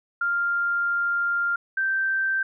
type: tone pair in turn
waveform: sine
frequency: 1396.9 / 1561.2 Hz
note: F6 / G6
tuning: 0 / -8 cents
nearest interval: major second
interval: 192 cents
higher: second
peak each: -21 dBFS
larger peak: neither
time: 0.21-1.56 / 1.77-2.43 s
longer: first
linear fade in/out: 5 ms
effects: none